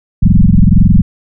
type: tone with frequency modulation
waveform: sine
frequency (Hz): 100.7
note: G2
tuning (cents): +47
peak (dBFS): -3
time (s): 0.22-1.02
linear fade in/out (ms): 10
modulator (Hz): 21.8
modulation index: 5
effects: none